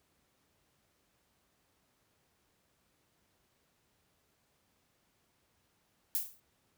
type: noise with exponential decay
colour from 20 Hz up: violet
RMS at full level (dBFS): -29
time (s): 6.15-6.4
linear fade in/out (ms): 0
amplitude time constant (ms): 53
effects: pink hiss -74 dBFS RMS until 6.77 s + high-pass 60 Hz 12 dB/octave

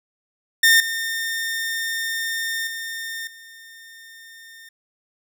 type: tone with level steps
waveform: sawtooth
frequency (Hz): 1818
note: A#6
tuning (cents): -44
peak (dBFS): -8 / -20 / -25 / -38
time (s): 0.63-4.69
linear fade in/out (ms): 5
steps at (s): 0.8 / 2.67 / 3.27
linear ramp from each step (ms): 2
effects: none

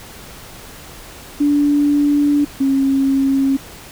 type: tone pair in turn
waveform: sine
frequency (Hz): 290 / 271.3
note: D4 / C#4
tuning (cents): -22 / -37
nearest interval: minor second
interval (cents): 115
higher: first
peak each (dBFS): -11 / -12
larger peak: first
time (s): 1.4-2.45 / 2.6-3.57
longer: first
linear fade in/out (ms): 10
effects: pink hiss -37 dBFS RMS until 3.91 s

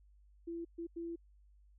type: tone bursts at uneven times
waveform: sine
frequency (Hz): 337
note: E4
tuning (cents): +38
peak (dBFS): -39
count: 3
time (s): 0.47-0.65 / 0.78-0.87 / 0.96-1.16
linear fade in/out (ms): 10
effects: added 50 Hz sine -61 dBFS peak until 1.78 s

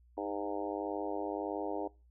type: harmonic tone with a mistuned harmonic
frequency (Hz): 101.6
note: G#2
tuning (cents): -38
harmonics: 3 / 4 / 5 / 6 / 7 / 8 / 9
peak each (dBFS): -40 / -41 / -42 / -43 / -43 / -44 / -45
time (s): 0.17-1.88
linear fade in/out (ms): 10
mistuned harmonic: 3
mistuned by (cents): +29
effects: noise-tail reverb RT60 0.3 s tail -23 dB re dry + added 60 Hz sine -60 dBFS peak until 2.1 s

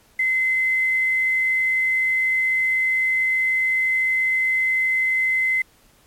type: tone with quantisation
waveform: sine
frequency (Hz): 2054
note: C7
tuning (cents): -33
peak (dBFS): -17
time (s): 0.19-5.62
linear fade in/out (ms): 5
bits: 7
effects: pink hiss -56 dBFS RMS until 6.06 s + MP3 64 kbps

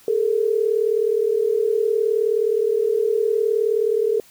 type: tone pair together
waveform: sine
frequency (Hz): 415.3 / 454.6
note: G#4 / A#4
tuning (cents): 0 / -43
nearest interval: major second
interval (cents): 157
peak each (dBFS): -20 / -19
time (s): 0.08-4.2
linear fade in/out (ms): 2
effects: white hiss -51 dBFS RMS until 4.3 s

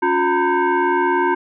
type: tone with frequency modulation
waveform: sine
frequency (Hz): 280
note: C#4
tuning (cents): +18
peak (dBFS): -14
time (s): 0.02-1.35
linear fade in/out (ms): 10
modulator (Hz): 637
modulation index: 1.9
effects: none

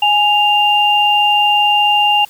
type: tone pair together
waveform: sine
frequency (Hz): 830.7 / 2794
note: G#5 / F7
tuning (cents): 0 / 0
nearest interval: octave + major sixth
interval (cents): 2100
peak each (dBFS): -12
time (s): 0.02-2.25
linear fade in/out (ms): 5
effects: white hiss -43 dBFS RMS until 2.29 s

